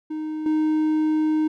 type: tone with level steps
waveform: triangle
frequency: 310 Hz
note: D#4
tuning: 6 cents flat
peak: -24 / -16 dBFS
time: 0.1-1.48 s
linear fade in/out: 10 ms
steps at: 0.46 s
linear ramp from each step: 2 ms
effects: none